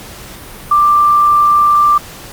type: tone with quantisation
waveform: sine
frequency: 1181 Hz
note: D6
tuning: 9 cents sharp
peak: -6 dBFS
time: 0.71-1.98 s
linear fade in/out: 5 ms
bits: 6
effects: pink hiss -32 dBFS RMS until 2.32 s + Opus 48 kbps